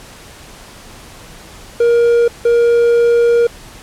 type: tone pair in turn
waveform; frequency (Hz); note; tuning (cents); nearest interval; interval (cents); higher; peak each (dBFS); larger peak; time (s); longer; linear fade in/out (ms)
triangle; 471.5 / 471.5; A#4 / A#4; +20 / +20; unison; 0; neither; -6; neither; 1.8-2.28 / 2.45-3.47; second; 5
effects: pink hiss -37 dBFS RMS until 3.82 s + low-pass 11000 Hz 12 dB/octave